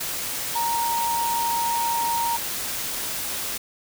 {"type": "tone in noise", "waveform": "sine", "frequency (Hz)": 932.3, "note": "A#5", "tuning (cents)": 0, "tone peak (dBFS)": -22, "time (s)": [0.55, 2.37], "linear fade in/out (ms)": 10, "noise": "white", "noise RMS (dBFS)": -29, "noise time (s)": [0, 3.58], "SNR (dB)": 4, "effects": []}